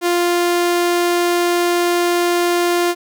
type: tone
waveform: sawtooth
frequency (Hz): 349.2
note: F4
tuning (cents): 0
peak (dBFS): -10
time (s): 0.01-2.95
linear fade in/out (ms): 50
effects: none